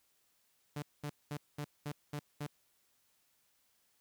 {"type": "tone bursts", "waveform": "sawtooth", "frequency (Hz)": 146.83, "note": "D3", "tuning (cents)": 0, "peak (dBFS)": -34, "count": 7, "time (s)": [0.76, 2.468], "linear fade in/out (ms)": 5, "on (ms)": 64, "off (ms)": 210, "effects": ["white hiss -74 dBFS RMS until 4 s"]}